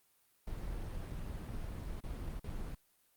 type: noise with dropouts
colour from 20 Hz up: brown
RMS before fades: -41 dBFS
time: 0.47-2.75 s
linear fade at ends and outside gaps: 5 ms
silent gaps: 2.006-2.036 / 2.397-2.44 s
effects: white hiss -72 dBFS RMS until 3.16 s + Opus 32 kbps